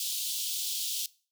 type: high-pass noise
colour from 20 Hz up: pink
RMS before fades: -33 dBFS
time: 0-1.06 s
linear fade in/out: 2 ms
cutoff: 3100 Hz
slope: 48 dB/octave
effects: noise-tail reverb RT60 0.4 s tail -21 dB re dry